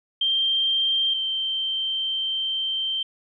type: tone pair in turn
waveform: sine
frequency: 3164 / 3129 Hz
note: G7 / G7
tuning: +15 / -4 cents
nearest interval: unison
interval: 19 cents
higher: first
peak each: -19 / -23 dBFS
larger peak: first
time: 0.21-1.14 / 1.14-3.03 s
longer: second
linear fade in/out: 5 ms
effects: none